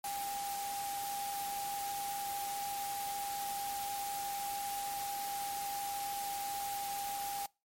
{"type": "tone in noise", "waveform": "sine", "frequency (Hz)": 802, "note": "G5", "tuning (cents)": 39, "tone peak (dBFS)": -37, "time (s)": [0.04, 7.46], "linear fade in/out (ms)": 2, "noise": "white", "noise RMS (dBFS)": -43, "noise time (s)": [0.04, 7.46], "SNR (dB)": 3, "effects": ["noise-tail reverb RT60 0.3 s tail -26 dB re dry", "MP3 64 kbps"]}